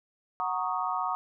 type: chord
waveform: sine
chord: D# minor seventh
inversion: first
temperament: equal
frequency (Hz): 740 / 932.3 / 1108.7 / 1244.5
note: F#5 / A#5 / C#6 / D#6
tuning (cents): 0 / 0 / 0 / 0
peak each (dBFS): -33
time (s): 0.4-1.15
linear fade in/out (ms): 0
effects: none